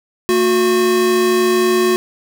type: tone pair together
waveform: square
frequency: 226.7 / 363.3 Hz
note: A#3 / F#4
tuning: -48 / -32 cents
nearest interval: minor sixth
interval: 816 cents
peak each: -21 / -13 dBFS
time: 0.29-1.96 s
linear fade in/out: 0 ms
effects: none